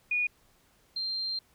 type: tone pair in turn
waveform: sine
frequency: 2453 / 4169 Hz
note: D#7 / C8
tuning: -25 / -7 cents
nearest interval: major sixth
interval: 918 cents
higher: second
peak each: -25 / -30 dBFS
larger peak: first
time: 0.11-0.27 / 0.96-1.39 s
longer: second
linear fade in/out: 5 ms
effects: pink hiss -65 dBFS RMS until 1.54 s